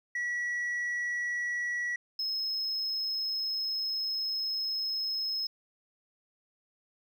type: tone pair in turn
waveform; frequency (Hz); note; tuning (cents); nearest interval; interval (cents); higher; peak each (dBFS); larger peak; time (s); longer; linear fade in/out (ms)
sine; 1936 / 5168; B6 / E8; -35 / -35; octave + perfect fourth; 1700; second; -27; neither; 0.15-1.96 / 2.19-5.47; second; 5
effects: tanh soft clip ceiling -29 dBFS + 11-bit